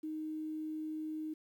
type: tone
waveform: sine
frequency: 311.1 Hz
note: D#4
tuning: in tune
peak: -37 dBFS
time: 0.03-1.34 s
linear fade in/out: 10 ms
effects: 11-bit